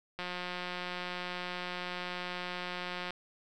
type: click train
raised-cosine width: 0.3 ms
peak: -22 dBFS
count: 523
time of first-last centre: 0.19-3.106 s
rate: 179 Hz
effects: none